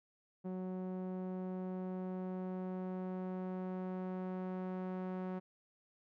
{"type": "tone with low-pass filter sweep", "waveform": "sawtooth", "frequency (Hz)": 185, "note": "F#3", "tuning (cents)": 0, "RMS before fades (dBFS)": -41, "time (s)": [0.44, 5.4], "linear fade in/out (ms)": 20, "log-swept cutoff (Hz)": [630, 1200], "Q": 0.71, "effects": []}